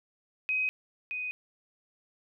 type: tone pair in turn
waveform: sine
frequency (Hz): 2522 / 2497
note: D#7 / D#7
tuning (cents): +23 / +6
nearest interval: unison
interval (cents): 17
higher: first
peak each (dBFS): -26 / -32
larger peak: first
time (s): 0.49-0.69 / 1.11-1.31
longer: neither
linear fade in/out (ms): 0
effects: none